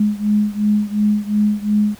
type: beating tone pair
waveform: sine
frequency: 208.3 / 211.1 Hz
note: G#3 / G#3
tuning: +5 / +29 cents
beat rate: 2.8 Hz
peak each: -16 / -18 dBFS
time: 0-1.95 s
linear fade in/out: 5 ms
effects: pink hiss -44 dBFS RMS until 1.99 s